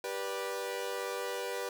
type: chord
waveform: sawtooth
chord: G major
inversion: none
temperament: equal with one note detuned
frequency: 392 / 489.1 / 587.3 Hz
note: G4 / B4 / D5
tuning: 0 / -17 / 0 cents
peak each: -36 / -33 / -38 dBFS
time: 0.04-1.69 s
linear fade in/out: 2 ms
effects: none